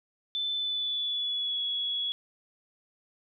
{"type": "tone with pitch glide", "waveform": "sine", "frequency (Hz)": [3520, 3363], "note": ["A7", "G#7"], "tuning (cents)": [0, 21], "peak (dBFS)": -28, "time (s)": [0.35, 2.12], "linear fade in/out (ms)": 0, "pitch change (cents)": -79, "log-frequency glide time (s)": [0.55, 1.61], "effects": []}